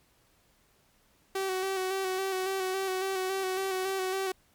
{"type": "tone with vibrato", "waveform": "sawtooth", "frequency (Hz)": 379.6, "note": "F#4", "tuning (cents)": 44, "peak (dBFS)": -25, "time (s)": [1.35, 4.32], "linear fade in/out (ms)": 5, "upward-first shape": "square", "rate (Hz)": 3.6, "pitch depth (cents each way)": 27, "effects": ["pink hiss -66 dBFS RMS until 4.54 s", "MP3 96 kbps"]}